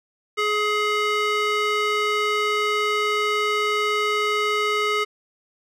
square tone with band-pass filter, 420.9 Hz, G#4, 23 cents sharp, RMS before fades -22 dBFS, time 0.37-5.05 s, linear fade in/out 20 ms, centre 1900 Hz, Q 1, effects none

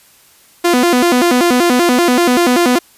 sawtooth tone with vibrato, 293.7 Hz, D4, in tune, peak -5 dBFS, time 0.64-2.79 s, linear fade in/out 10 ms, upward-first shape square, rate 5.2 Hz, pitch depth 290 cents each way, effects white hiss -47 dBFS RMS until 2.97 s + resampled to 32000 Hz

